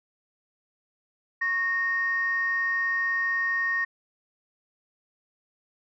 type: tone pair together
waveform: sine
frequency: 1101.2 / 1852 Hz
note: C#6 / A#6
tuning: -12 / -12 cents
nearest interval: major sixth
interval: 900 cents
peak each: -33 / -23 dBFS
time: 1.41-3.85 s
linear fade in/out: 10 ms
effects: tanh soft clip ceiling -17 dBFS